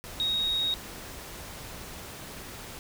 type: tone in noise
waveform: sine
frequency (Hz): 3767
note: A#7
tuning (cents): +17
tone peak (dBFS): -25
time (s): 0.2-0.74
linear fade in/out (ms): 0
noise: pink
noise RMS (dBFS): -42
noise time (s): 0.04-2.79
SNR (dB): +14
effects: none